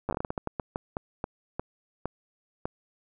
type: slowing click train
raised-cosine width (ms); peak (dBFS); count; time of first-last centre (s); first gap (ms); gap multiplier
1; -16; 18; 0.09-2.655; 9; 1.3
effects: none